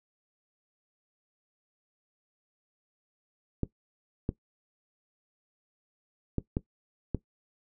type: clicks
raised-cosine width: 3 ms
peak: -15 dBFS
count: 5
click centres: 3.633 / 4.291 / 6.383 / 6.569 / 7.147 s
effects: noise-tail reverb RT60 0.1 s tail -17 dB re dry